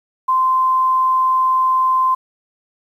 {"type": "tone", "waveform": "sine", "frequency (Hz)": 1038, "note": "C6", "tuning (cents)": -14, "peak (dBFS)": -12, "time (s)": [0.28, 2.15], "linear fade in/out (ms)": 10, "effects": ["8-bit"]}